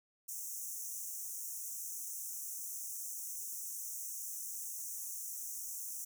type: high-pass noise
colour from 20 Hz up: pink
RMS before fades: -43 dBFS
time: 0.28-6.05 s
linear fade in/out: 10 ms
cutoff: 5800 Hz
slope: 96 dB/octave
effects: none